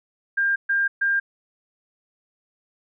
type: tone bursts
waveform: sine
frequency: 1600 Hz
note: G6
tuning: 35 cents sharp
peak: -18 dBFS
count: 3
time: 0.37-1.2 s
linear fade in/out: 10 ms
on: 190 ms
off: 130 ms
effects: none